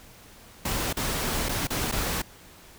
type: noise with dropouts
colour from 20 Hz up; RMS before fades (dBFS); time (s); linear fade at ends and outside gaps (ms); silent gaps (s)
pink; -28; 0.65-2.22; 5; 0.929-0.968 / 1.487-1.491 / 1.672-1.703 / 1.915-1.922
effects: pink hiss -50 dBFS RMS until 2.78 s